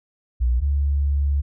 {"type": "tone pair in turn", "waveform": "sine", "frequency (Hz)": [60.7, 70.88], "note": ["B1", "C#2"], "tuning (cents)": [-29, 39], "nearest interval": "minor third", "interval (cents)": 268, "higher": "second", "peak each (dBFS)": [-16, -17], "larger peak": "first", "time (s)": [[0.4, 0.61], [0.61, 1.42]], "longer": "second", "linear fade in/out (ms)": 20, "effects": []}